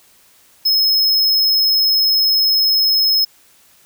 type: tone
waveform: square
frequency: 5170 Hz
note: E8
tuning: 34 cents flat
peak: -12 dBFS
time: 0.65-3.25 s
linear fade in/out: 10 ms
effects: white hiss -51 dBFS RMS until 3.85 s